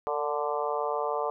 harmonic tone with a mistuned harmonic, 146.83 Hz, D3, in tune, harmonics 3 / 4 / 5 / 6 / 7 / 8, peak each -32 / -33 / -34 / -35 / -35 / -36 dBFS, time 0.07-1.3 s, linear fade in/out 0 ms, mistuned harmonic 3, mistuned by +37 cents, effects none

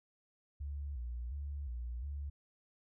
sine tone with vibrato, 65.41 Hz, C2, in tune, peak -38 dBFS, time 0.6-2.3 s, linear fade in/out 10 ms, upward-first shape square, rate 1.4 Hz, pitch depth 150 cents each way, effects none

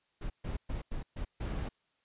brown noise bursts at uneven times, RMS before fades -36 dBFS, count 6, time 0.21-0.3 / 0.44-0.57 / 0.69-0.82 / 0.91-1.03 / 1.16-1.25 / 1.4-1.69 s, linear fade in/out 10 ms, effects white hiss -75 dBFS RMS until 2.04 s + resampled to 8000 Hz

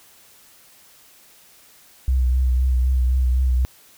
sine tone with vibrato, 63.5 Hz, B1, 49 cents sharp, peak -15 dBFS, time 2.08-3.65 s, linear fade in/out 0 ms, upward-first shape triangle, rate 3.9 Hz, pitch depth 44 cents each way, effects white hiss -51 dBFS RMS until 3.97 s

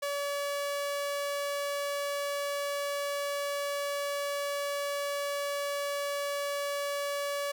sawtooth tone, 570 Hz, C#5, 48 cents sharp, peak -27 dBFS, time 0.02-7.52 s, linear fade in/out 10 ms, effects none

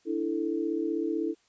sine chord, D suspended second, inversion none, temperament equal, 293.7 / 329.6 / 440 Hz, D4 / E4 / A4, 0 / 0 / 0 cents, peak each -33 / -29 / -33 dBFS, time 0.05-1.35 s, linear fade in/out 50 ms, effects white hiss -67 dBFS RMS until 1.48 s + resampled to 16000 Hz

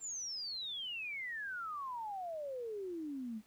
sine exponential sweep, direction down, 7459 to 207.7 Hz, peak -39 dBFS, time 0-3.42 s, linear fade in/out 50 ms, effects pink hiss -68 dBFS RMS until 3.46 s + high-pass 60 Hz 12 dB/octave

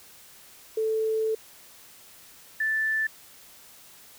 sine tone pair in turn, 440 / 1760 Hz, A4 / A6, 0 / 0 cents, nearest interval 2 octaves, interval 2400 cents, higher second, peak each -23 dBFS, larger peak neither, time 0.77-1.35 / 2.6-3.07 s, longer first, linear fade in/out 5 ms, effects white hiss -51 dBFS RMS until 4.18 s

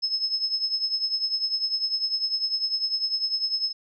sine tone with tremolo, 5190 Hz, E8, 28 cents flat, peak -20 dBFS, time 0.02-3.73 s, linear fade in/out 20 ms, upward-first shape triangle, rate 10 Hz, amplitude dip 80%, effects none

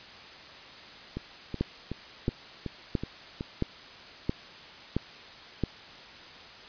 two click trains, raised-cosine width 3 ms, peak -13 / -20 dBFS, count 7 / 7, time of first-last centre 1.61-5.637 / 1.17-3.409 s, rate 1.49 / 2.68 Hz, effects white hiss -47 dBFS RMS until 6.68 s + resampled to 11025 Hz

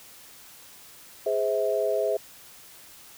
sine chord, Ab augmented, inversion none, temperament just, 415.3 / 519.1 / 648.9 Hz, Ab4 / C5 / E5, 0 / -14 / -27 cents, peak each -27 / -28 / -26 dBFS, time 1.26-2.17 s, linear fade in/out 5 ms, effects white hiss -49 dBFS RMS until 3.17 s

